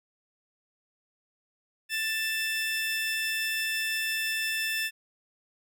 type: tone pair together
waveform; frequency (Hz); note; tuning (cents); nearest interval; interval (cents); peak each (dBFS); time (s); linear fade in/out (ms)
30% pulse; 1767.3 / 2648; A6 / E7; +7 / +7; perfect fifth; 700; -28; 1.89-4.91; 50
effects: none